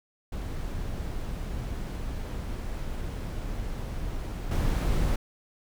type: noise with level steps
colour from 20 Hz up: brown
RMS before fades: -33 / -25 dBFS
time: 0.32-5.16 s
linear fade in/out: 5 ms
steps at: 4.51 s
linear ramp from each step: 5 ms
effects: none